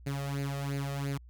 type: tone with flanger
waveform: sawtooth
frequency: 139.7 Hz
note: C#3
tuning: 14 cents sharp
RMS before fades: -34 dBFS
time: 0.06-1.18 s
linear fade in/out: 10 ms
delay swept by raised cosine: 0.44 to 1.64 ms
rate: 2.9 Hz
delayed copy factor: +0.7
effects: added 60 Hz sine -49 dBFS peak until 1.29 s